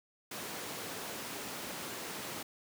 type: high-pass noise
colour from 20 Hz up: pink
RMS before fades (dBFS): -42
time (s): 0.31-2.43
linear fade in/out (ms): 5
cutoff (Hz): 210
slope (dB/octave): 12
effects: none